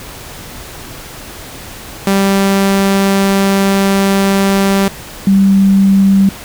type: tone pair in turn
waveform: sawtooth / sine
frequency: 196 / 195.14 Hz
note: G3 / G3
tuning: 0 / -8 cents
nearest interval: unison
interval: 8 cents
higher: first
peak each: -5 dBFS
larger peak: neither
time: 2.07-4.88 / 5.27-6.29 s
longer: first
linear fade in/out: 2 ms
effects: pink hiss -30 dBFS RMS until 6.44 s